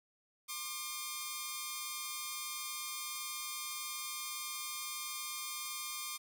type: tone pair together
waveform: 5% pulse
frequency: 1068 / 1198.8 Hz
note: C6 / D6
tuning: +35 / +35 cents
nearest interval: major second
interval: 200 cents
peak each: -32 / -29 dBFS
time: 0.48-6.18 s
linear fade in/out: 20 ms
effects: none